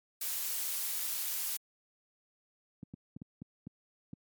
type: noise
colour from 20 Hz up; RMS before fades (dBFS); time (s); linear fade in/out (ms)
blue; -35; 0.21-1.57; 5
type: clicks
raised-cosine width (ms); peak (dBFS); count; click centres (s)
5; -25; 7; 2.831 / 2.939 / 3.165 / 3.218 / 3.419 / 3.67 / 4.133
effects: high-pass 200 Hz 12 dB/octave + MP3 96 kbps